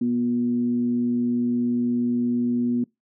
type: tone with frequency modulation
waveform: sine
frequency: 242.1 Hz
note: B3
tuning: 34 cents flat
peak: -19 dBFS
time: 0.01-2.84 s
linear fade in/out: 5 ms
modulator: 117 Hz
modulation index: 0.36
effects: noise-tail reverb RT60 0.2 s tail -25 dB re dry + high-pass 150 Hz 12 dB/octave